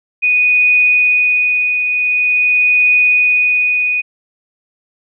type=tone with tremolo; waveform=sine; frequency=2479 Hz; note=D#7; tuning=7 cents flat; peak=-7 dBFS; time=0.22-4.02 s; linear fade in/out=20 ms; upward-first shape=triangle; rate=0.46 Hz; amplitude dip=50%; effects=none